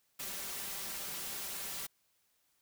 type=noise with comb filter; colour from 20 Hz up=white; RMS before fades=-41 dBFS; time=0.19-1.87 s; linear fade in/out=10 ms; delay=5.1 ms; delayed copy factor=+0.5; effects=white hiss -75 dBFS RMS until 2.61 s